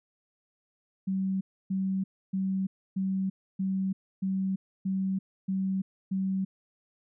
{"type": "tone bursts", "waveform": "sine", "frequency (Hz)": 191.1, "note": "G3", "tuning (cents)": -44, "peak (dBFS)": -26, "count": 9, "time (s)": [1.07, 6.45], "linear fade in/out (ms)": 10, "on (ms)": 340, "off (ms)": 290, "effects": []}